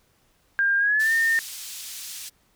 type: tone with pitch glide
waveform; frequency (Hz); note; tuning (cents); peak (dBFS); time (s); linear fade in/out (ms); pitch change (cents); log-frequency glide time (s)
sine; 1603 to 1820.2; G6 to A#6; +38 to -42; -18; 0.59-1.39; 0; +220; 0.78-1.13
type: band-pass noise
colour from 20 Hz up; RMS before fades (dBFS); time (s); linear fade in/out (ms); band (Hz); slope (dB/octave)
pink; -37; 0.99-2.3; 20; 4200 to 15000; 12
effects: pink hiss -64 dBFS RMS until 2.55 s